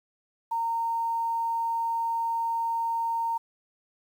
sine tone with quantisation, 920 Hz, A#5, 23 cents flat, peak -25 dBFS, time 0.51-3.38 s, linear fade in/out 10 ms, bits 9, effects none

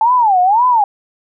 sine tone with vibrato, 852 Hz, G#5, 44 cents sharp, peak -8 dBFS, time 0.01-0.84 s, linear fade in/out 2 ms, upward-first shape sine, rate 1.9 Hz, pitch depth 290 cents each way, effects none

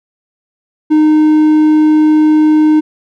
triangle tone, 307.6 Hz, D#4, 20 cents flat, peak -3 dBFS, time 0.9-2.81 s, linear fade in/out 20 ms, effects none

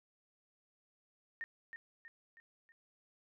sine tone with echo, 1835 Hz, A#6, 28 cents flat, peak -39 dBFS, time 1.41-1.44 s, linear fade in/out 0 ms, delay 320 ms, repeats 4, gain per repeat -6 dB, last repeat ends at 2.72 s, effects none

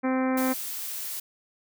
harmonic tone, 259.7 Hz, C4, 13 cents flat, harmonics 1 / 2 / 3 / 4 / 5 / 6 / 7 / 8 / 9, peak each -24 / -30 / -34 / -36 / -38 / -40 / -41 / -42 / -43 dBFS, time 0.03-0.54 s, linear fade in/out 20 ms
blue noise, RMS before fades -34 dBFS, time 0.37-1.2 s, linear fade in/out 5 ms
effects none

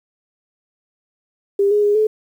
sine tone with pitch steps, 399.8 / 415.8 / 412 / 431.1 Hz, G4 / G#4 / G#4 / A4, +34 / +2 / -14 / -35 cents, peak -12 dBFS, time 1.59-2.07 s, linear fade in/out 5 ms, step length 120 ms, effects 8-bit

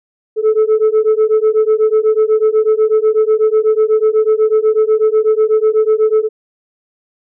sine beating tone pair, 430.7 / 438.8 Hz, A4 / A4, -37 / -5 cents, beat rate 8.1 Hz, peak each -10 dBFS, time 0.36-6.29 s, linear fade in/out 50 ms, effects tanh soft clip ceiling -6 dBFS

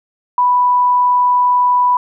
sine tone, 987.8 Hz, B5, in tune, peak -9 dBFS, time 0.38-1.97 s, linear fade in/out 2 ms, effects none

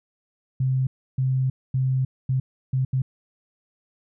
sine tone bursts at uneven times, 130.81 Hz, C3, in tune, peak -19 dBFS, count 6, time 0.6-0.87 / 1.18-1.5 / 1.74-2.05 / 2.29-2.4 / 2.73-2.85 / 2.93-3.02 s, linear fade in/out 5 ms, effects none

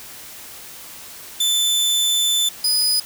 sawtooth tone pair in turn, 3520 / 4978 Hz, A7 / D#8, 0 / 0 cents, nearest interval tritone, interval 600 cents, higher second, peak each -13 dBFS, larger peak neither, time 1.4-2.49 / 2.64-3 s, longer first, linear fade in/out 5 ms, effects white hiss -38 dBFS RMS until 3.05 s

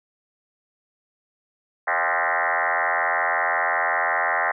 sine tone with frequency modulation, 1299 Hz, E6, 26 cents flat, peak -19 dBFS, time 1.87-4.52 s, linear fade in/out 10 ms, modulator 85.4 Hz, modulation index 7.9, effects none

